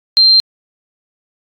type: tone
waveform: sine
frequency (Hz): 4157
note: C8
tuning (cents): -12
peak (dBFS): -5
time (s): 0.17-0.4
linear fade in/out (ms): 0
effects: AAC 64 kbps